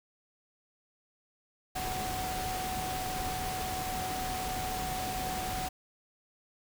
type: tone in noise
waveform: sine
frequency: 745 Hz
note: F#5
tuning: 12 cents sharp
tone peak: -35 dBFS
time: 1.75-5.69 s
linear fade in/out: 10 ms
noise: pink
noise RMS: -37 dBFS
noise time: 1.75-5.69 s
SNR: -1 dB
effects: none